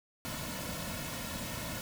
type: noise with comb filter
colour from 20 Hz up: pink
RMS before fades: -39 dBFS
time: 0.25-1.81 s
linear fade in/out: 0 ms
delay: 2.5 ms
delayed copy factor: -0.7
effects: none